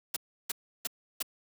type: noise bursts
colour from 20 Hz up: white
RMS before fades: -32 dBFS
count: 4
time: 0.14-1.226 s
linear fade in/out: 5 ms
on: 24 ms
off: 330 ms
effects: high-pass 200 Hz 12 dB/octave